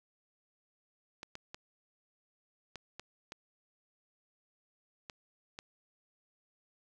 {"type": "clicks", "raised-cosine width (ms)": 0.2, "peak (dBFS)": -26, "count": 8, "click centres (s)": [1.231, 1.354, 1.545, 2.757, 2.996, 3.321, 5.098, 5.589], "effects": []}